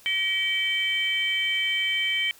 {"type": "tone cluster", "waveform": "sine", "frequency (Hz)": [1904, 2301, 3103], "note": ["A#6", "D7", "G7"], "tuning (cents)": [36, -36, -18], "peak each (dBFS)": [-31, -25, -25], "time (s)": [0.06, 2.31], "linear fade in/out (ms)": 0, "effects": ["tanh soft clip ceiling -15 dBFS", "white hiss -53 dBFS RMS until 2.39 s"]}